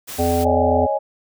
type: noise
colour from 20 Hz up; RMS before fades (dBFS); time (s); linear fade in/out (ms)
white; -32; 0.07-0.45; 20
type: harmonic tone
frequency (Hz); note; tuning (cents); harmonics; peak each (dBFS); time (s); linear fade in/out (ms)
85; F2; -46; 1 / 3 / 5 / 7 / 9; -22 / -22 / -22 / -22 / -22; 0.18-0.87; 20
type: chord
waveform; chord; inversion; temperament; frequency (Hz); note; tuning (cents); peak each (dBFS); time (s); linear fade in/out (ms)
sine; C# suspended second; none; equal; 554.4 / 622.3 / 830.6; C#5 / D#5 / G#5; 0 / 0 / 0; -22; 0.44-0.99; 20
effects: none